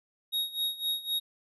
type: tone with tremolo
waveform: square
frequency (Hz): 3763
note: A#7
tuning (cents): +16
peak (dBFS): -27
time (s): 0.32-1.2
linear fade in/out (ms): 20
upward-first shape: sine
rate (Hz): 3.9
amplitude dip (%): 85
effects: resampled to 32000 Hz